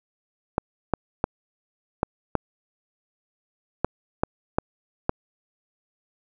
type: clicks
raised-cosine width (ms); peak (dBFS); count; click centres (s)
1; -6; 9; 0.581 / 0.937 / 1.241 / 2.031 / 2.353 / 3.846 / 4.235 / 4.585 / 5.094
effects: none